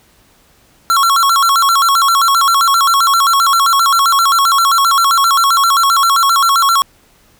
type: tone with vibrato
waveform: square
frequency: 1224 Hz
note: D#6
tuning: 29 cents flat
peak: -9 dBFS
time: 0.9-6.82 s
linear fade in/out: 0 ms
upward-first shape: square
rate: 7.6 Hz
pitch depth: 180 cents each way
effects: pink hiss -50 dBFS RMS until 7.39 s